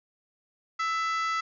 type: harmonic tone with a mistuned harmonic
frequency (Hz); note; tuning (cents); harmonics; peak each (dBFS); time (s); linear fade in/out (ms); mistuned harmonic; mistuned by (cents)
667; E5; +20; 2 / 3 / 4 / 5 / 6 / 7 / 8 / 9 / 10; -27 / -33 / -43 / -44 / -48 / -43 / -50 / -51 / -50; 0.79-1.41; 10; 2; -27
effects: none